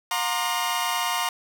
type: tone cluster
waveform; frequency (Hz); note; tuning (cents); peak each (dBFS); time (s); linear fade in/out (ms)
sawtooth; 716 / 931 / 1059 / 1201 / 2880; F5 / A#5 / C6 / D6 / F#7; +43 / -2 / +21 / +38 / -47; -27 / -24 / -26 / -29 / -29; 0.11-1.29; 2
effects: none